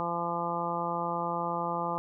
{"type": "harmonic tone", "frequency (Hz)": 171.2, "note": "F3", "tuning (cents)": -34, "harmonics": [1, 2, 3, 4, 5, 6, 7], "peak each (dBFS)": [-38, -40, -37, -38, -34, -36, -36], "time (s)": [0, 1.98], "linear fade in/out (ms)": 0, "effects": []}